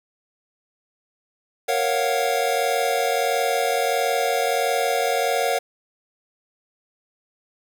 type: chord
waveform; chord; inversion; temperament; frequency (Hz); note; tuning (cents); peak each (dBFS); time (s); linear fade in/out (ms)
square; Gb major seventh; first; equal with one note detuned; 466.2 / 551.5 / 698.5 / 740; Bb4 / Db5 / F5 / Gb5; 0 / -9 / 0 / 0; -26; 1.68-5.59; 10
effects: 8-bit